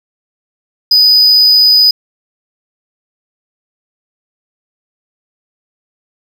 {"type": "tone", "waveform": "triangle", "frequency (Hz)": 4978, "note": "D#8", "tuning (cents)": 0, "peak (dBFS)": -3, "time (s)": [0.91, 1.91], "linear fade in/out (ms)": 5, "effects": []}